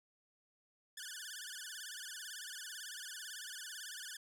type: tone with vibrato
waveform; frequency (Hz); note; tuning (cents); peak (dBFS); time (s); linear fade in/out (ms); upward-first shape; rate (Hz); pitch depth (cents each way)
10% pulse; 1611; G6; +47; -36; 0.97-4.17; 5; sine; 18; 180
effects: none